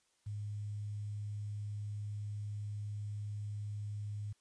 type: tone with quantisation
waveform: sine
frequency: 103.83 Hz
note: G#2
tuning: in tune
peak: -38 dBFS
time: 0.26-4.33 s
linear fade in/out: 10 ms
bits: 11
effects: white hiss -75 dBFS RMS until 4.4 s + resampled to 22050 Hz